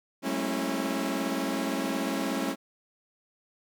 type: tone cluster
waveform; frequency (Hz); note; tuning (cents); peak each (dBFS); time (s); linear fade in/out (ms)
sawtooth; 188.2 / 207.2 / 224.4 / 272.5 / 329.2; F#3 / G#3 / A3 / C#4 / E4; +30 / -4 / +34 / -29 / -2; -33 / -33 / -32 / -27 / -31; 0.22-2.56; 50
effects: none